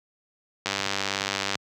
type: click train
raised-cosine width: 0.2 ms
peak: -8 dBFS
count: 89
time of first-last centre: 0.66-1.554 s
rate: 98.4 Hz
effects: high-pass 100 Hz 12 dB/octave

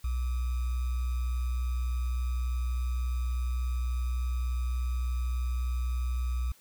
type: tone with sample-and-hold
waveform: sine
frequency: 61.74 Hz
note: B1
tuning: in tune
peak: -27 dBFS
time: 0.04-6.52 s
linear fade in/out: 5 ms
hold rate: 1225 Hz
effects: white hiss -60 dBFS RMS until 6.6 s

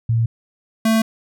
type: tone pair in turn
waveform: sine / square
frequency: 114.8 / 222.7 Hz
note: A#2 / A3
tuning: -26 / +21 cents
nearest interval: major seventh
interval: 1147 cents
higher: second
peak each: -14 dBFS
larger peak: neither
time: 0.09-0.26 / 0.85-1.02 s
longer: neither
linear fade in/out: 5 ms
effects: none

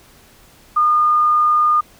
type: tone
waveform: sine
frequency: 1218 Hz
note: D#6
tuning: 37 cents flat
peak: -11 dBFS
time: 0.76-1.81 s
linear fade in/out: 10 ms
effects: pink hiss -48 dBFS RMS until 1.99 s

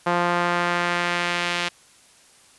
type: tone with band-pass filter sweep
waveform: sawtooth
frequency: 174.61 Hz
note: F3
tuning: in tune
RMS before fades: -23 dBFS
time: 0.06-1.69 s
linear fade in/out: 10 ms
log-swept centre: 1000 to 2900 Hz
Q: 1.1
effects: white hiss -53 dBFS RMS until 2.58 s + resampled to 24000 Hz

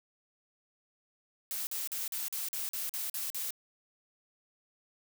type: noise bursts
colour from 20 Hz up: blue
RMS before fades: -36 dBFS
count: 10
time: 1.51-3.506 s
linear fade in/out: 0 ms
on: 160 ms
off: 44 ms
effects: none

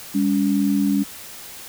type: tone pair together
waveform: sine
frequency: 201.1 / 282.9 Hz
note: G3 / C#4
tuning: +44 / +35 cents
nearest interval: tritone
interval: 591 cents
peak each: -19 dBFS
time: 0.14-1.04 s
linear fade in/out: 20 ms
effects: white hiss -38 dBFS RMS until 1.68 s

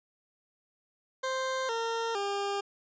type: tone with pitch steps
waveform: 20% pulse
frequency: 523.3 / 458.2 / 401.2 Hz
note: C5 / A#4 / G4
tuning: 0 / -30 / +40 cents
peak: -25 dBFS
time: 1.23-2.61 s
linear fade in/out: 10 ms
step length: 460 ms
effects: resampled to 16000 Hz

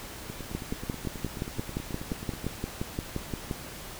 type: two click trains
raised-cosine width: 3 ms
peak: -17 / -24 dBFS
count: 18 / 21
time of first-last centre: 0.55-3.512 / 0.3-2.444 s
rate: 5.74 / 9.33 Hz
effects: pink hiss -42 dBFS RMS until 3.99 s

